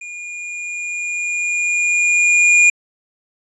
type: tone with level ramp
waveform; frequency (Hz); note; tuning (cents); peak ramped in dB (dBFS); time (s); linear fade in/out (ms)
square; 2428; D#7; -43; -30 to -8; 0.01-2.7; 5
effects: resampled to 24000 Hz